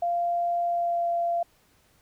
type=tone with pitch glide; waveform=sine; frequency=693 to 687 Hz; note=F5 to F5; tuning=-14 to -29 cents; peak=-23 dBFS; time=0.02-1.43 s; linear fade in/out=5 ms; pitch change=-15 cents; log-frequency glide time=0.65-1.09 s; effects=pink hiss -63 dBFS RMS until 2.01 s